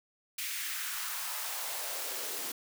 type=noise with high-pass filter sweep; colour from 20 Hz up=white; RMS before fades=-37 dBFS; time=0.38-2.52 s; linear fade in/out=5 ms; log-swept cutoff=2300 to 310 Hz; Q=2; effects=none